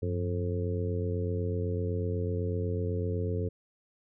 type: harmonic tone with a mistuned harmonic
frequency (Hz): 88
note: F2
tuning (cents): +14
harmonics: 1 / 2 / 3 / 4 / 5 / 6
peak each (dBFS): -30 / -38 / -40 / -41 / -35 / -42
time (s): 0.02-3.49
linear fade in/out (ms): 10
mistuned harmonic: 1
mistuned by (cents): +120
effects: none